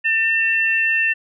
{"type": "tone pair together", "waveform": "sine", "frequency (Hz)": [1800.5, 2696], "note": ["A6", "E7"], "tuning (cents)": [39, 38], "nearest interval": "perfect fifth", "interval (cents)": 699, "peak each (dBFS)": -18, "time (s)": [0.04, 1.14], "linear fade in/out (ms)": 20, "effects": []}